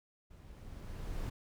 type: noise with level ramp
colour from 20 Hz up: brown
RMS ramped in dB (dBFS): -55 to -37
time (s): 0.3-1.3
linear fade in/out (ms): 10
effects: none